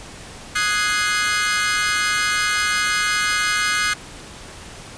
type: chord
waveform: sawtooth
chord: Ab dominant seventh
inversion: second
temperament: equal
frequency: 1244.5 / 1480 / 1661.2 / 2093 Hz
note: Eb6 / Gb6 / Ab6 / C7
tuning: 0 / 0 / 0 / 0 cents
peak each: -20 dBFS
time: 0.55-3.94 s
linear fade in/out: 10 ms
effects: pink hiss -38 dBFS RMS until 4.97 s + resampled to 22050 Hz